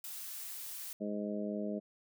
blue noise, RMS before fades -44 dBFS, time 0.04-0.93 s, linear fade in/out 2 ms
harmonic tone, 103.83 Hz, G#2, in tune, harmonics 2 / 3 / 4 / 5 / 6, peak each -37 / -43 / -43 / -45 / -42 dBFS, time 1-1.8 s, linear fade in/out 20 ms
effects none

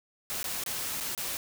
white noise with dropouts, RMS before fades -34 dBFS, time 0.3-1.37 s, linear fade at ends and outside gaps 0 ms, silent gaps 0.43-0.442 / 0.637-0.662 / 1.002-1.008 / 1.15-1.177 s, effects none

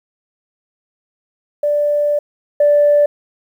sine tone pair in turn, 587.3 / 585.1 Hz, D5 / D5, 0 / -7 cents, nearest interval unison, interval 7 cents, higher first, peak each -12 / -7 dBFS, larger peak second, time 1.63-2.19 / 2.6-3.06 s, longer first, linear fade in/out 5 ms, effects tanh soft clip ceiling -4 dBFS + 8-bit

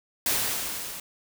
white noise with level ramp, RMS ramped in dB -24 to -38 dBFS, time 0.26-1 s, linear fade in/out 2 ms, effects none

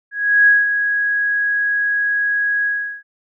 sine tone with ADSR envelope, 1658 Hz, G#6, 3 cents flat, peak -7 dBFS, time 0.11-3.03 s, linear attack 360 ms, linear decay 190 ms, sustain -8 dB, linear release 380 ms, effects none

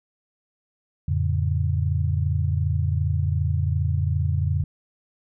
sine chord, F augmented, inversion none, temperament equal with one note detuned, 87.31 / 110 / 142.08 Hz, F2 / A2 / C#3, 0 / 0 / +43 cents, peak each -22 / -27 / -25 dBFS, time 1.08-4.64 s, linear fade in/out 5 ms, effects none

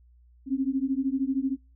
sine beating tone pair, 261.6 / 274.6 Hz, C4 / C#4, 0 / -16 cents, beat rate 13 Hz, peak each -27 dBFS, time 0.46-1.57 s, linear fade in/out 50 ms, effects noise-tail reverb RT60 0.3 s tail -22 dB re dry + added 60 Hz sine -54 dBFS peak until 1.75 s

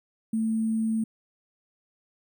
sine tone with sample-and-hold, 222.5 Hz, A3, 20 cents sharp, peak -23 dBFS, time 0.33-1.04 s, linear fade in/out 5 ms, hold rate 8820 Hz, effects none

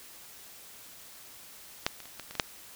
clicks, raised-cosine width 0.2 ms, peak -8 / -27 / -29 / -22 / -24 / -22 / -6 dBFS, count 7, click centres 1.865 / 2.003 / 2.056 / 2.197 / 2.31 / 2.353 / 2.398 s, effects white hiss -50 dBFS RMS until 2.75 s

